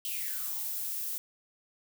violet noise with high-pass filter sweep, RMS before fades -35 dBFS, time 0.05-1.18 s, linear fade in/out 0 ms, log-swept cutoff 3100 to 200 Hz, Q 8.3, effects none

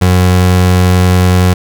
30% pulse tone, 91 Hz, F#2, 28 cents flat, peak -3 dBFS, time 0.01-1.54 s, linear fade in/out 10 ms, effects none

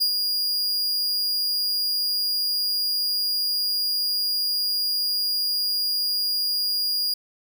45% pulse tone with ADSR envelope, 4849 Hz, D#8, 45 cents flat, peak -17 dBFS, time 0-7.14 s, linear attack 18 ms, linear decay 87 ms, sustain -4 dB, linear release 4 ms, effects none

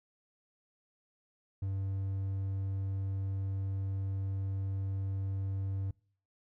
triangle tone, 97 Hz, G2, 18 cents flat, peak -30 dBFS, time 1.62-5.91 s, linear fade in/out 5 ms, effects noise-tail reverb RT60 0.5 s tail -25 dB re dry

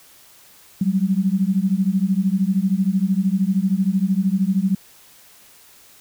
sine beating tone pair, 185 / 198 Hz, F#3 / G3, 0 / +18 cents, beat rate 13 Hz, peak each -19 dBFS, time 0.81-4.75 s, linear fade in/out 5 ms, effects white hiss -49 dBFS RMS until 6 s

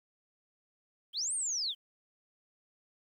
sine linear two-way sweep, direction up then down, 2976 to 9070 to 2976 Hz, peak -31 dBFS, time 1.13-1.75 s, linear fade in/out 50 ms, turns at 1.34 s, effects 11-bit

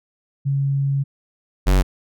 sine / square tone pair in turn, 138.59 / 46.83 Hz, C#3 / F#1, 0 / +22 cents, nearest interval octave + perfect fifth, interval 1878 cents, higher first, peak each -17 / -13 dBFS, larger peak second, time 0.45-1.04 / 1.66-1.83 s, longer first, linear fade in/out 20 ms, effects none

